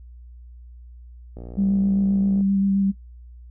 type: click train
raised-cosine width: 2 ms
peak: -25 dBFS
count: 63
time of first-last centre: 1.37-2.409 s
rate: 59.7 Hz
type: tone with vibrato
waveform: sine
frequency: 196.2 Hz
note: G3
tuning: 2 cents sharp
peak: -17 dBFS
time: 1.57-2.92 s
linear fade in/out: 20 ms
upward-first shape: square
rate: 7.6 Hz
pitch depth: 12 cents each way
effects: noise-tail reverb RT60 0.1 s tail -18 dB re dry + added 60 Hz sine -40 dBFS peak until 3.5 s